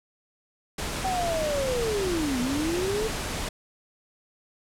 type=noise; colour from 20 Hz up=pink; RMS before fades=-31 dBFS; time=0.78-3.49 s; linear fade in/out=5 ms
type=linear two-way sweep; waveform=sine; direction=down then up; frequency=770 to 239.4 to 449.4 Hz; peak=-25 dBFS; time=1.04-3.08 s; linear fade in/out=10 ms; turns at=2.4 s
effects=low-pass 10000 Hz 12 dB/octave